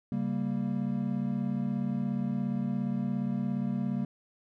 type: chord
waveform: triangle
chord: G diminished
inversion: second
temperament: equal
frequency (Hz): 138.59 / 196 / 233.1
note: Db3 / G3 / Bb3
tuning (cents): 0 / 0 / 0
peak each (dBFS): -33 / -30 / -30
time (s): 0.12-4.05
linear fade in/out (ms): 2
effects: none